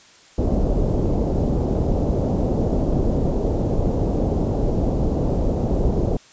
pink low-pass noise, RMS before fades -20 dBFS, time 0.38-6.17 s, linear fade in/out 5 ms, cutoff 620 Hz, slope 24 dB/octave, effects white hiss -49 dBFS RMS until 6.32 s + resampled to 16000 Hz

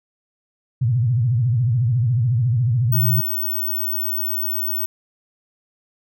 sine tone with vibrato, 120 Hz, B2, 49 cents flat, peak -15 dBFS, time 0.81-3.21 s, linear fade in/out 10 ms, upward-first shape sine, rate 14 Hz, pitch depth 180 cents each way
sine tone, 15804 Hz, B9, in tune, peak -20 dBFS, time 2.92-4.86 s, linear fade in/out 5 ms
effects none

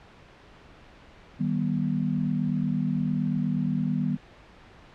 sine chord, Eb augmented, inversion none, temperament just, 155.56 / 194.45 / 243.1 Hz, Eb3 / G3 / B3, 0 / -14 / -27 cents, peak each -28 dBFS, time 1.39-4.17 s, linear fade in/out 20 ms, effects pink hiss -51 dBFS RMS until 4.94 s + low-pass 3000 Hz 12 dB/octave

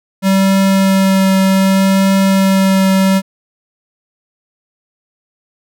square tone with vibrato, 192.6 Hz, G3, 30 cents flat, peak -9 dBFS, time 0.22-3.22 s, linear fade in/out 50 ms, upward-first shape triangle, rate 0.65 Hz, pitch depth 12 cents each way, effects none

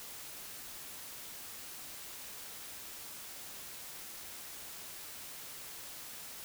silence, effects white hiss -47 dBFS RMS until 6.44 s

